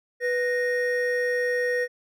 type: tone pair together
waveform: triangle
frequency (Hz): 492.7 / 1860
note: B4 / A#6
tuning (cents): -4 / -4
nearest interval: octave + major seventh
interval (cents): 2300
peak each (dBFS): -22 / -25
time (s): 0.2-1.88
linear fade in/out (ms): 50
effects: none